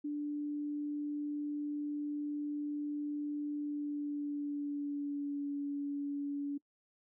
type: tone with pitch glide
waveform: sine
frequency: 293.7 to 285 Hz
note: D4 to C#4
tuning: 0 to +48 cents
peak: -34 dBFS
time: 0.04-6.58 s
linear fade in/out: 10 ms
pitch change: -52 cents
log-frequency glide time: 3.56-5.5 s
effects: noise-tail reverb RT60 0.1 s tail -22 dB re dry